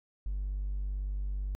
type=tone; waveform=triangle; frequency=49 Hz; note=G1; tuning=in tune; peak=-28 dBFS; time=0.26-1.55 s; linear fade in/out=0 ms; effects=tanh soft clip ceiling -27 dBFS